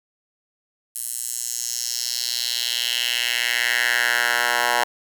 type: tone with high-pass filter sweep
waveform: 10% pulse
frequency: 120.3 Hz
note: B2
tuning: 45 cents flat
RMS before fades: -23 dBFS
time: 0.95-4.84 s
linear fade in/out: 5 ms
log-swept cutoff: 9700 to 1000 Hz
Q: 2.5
effects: none